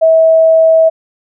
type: tone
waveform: sine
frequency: 647 Hz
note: E5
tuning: 32 cents flat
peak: -4 dBFS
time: 0.01-0.9 s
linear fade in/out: 20 ms
effects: none